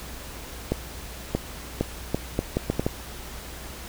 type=accelerating click train; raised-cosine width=2 ms; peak=-9 dBFS; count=9; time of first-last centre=0.72-2.865 s; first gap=630 ms; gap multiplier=0.73; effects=added 60 Hz sine -41 dBFS peak until 3.88 s + pink hiss -40 dBFS RMS until 3.88 s